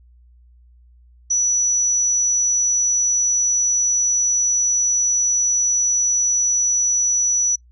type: tone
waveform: sine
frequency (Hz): 5910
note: F#8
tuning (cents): -3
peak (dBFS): -15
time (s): 1.3-7.56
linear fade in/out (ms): 10
effects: noise-tail reverb RT60 0.1 s tail -23 dB re dry + added 60 Hz sine -47 dBFS peak until 7.71 s